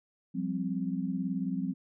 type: chord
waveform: sine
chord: F suspended second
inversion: none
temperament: equal with one note detuned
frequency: 177.56 / 196 / 261.6 Hz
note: F3 / G3 / C4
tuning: +29 / 0 / 0 cents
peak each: -34 dBFS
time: 0.34-1.74 s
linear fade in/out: 20 ms
effects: none